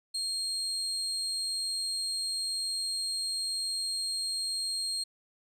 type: tone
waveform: 35% pulse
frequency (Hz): 4227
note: C8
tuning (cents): +17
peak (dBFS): -29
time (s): 0.14-5.04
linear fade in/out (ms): 10
effects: resampled to 32000 Hz